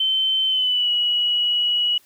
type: tone with pitch glide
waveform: sine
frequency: 3083 to 2922 Hz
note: G7 to F#7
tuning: -29 to -22 cents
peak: -17 dBFS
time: 0-1.98 s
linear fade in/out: 5 ms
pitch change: -93 cents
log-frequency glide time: 0.47-0.91 s
effects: white hiss -56 dBFS RMS until 2.05 s